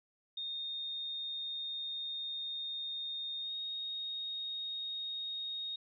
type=tone with pitch glide; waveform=sine; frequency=3678 to 3729 Hz; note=A#7 to A#7; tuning=-24 to 0 cents; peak=-37 dBFS; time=0.37-5.76 s; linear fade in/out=5 ms; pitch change=+24 cents; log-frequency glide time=3.4-3.53 s; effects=none